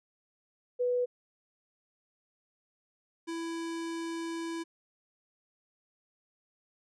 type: tone pair in turn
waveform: sine / square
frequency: 492.8 / 331.8 Hz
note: B4 / E4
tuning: -4 / +11 cents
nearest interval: perfect fifth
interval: 685 cents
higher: first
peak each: -26 / -35 dBFS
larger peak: first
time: 0.79-1.06 / 3.27-4.64 s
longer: second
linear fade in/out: 20 ms
effects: resampled to 22050 Hz